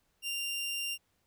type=tone; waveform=sawtooth; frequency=2785 Hz; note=F7; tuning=5 cents flat; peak=-30 dBFS; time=0.22-0.98 s; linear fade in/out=50 ms; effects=pink hiss -75 dBFS RMS until 1.26 s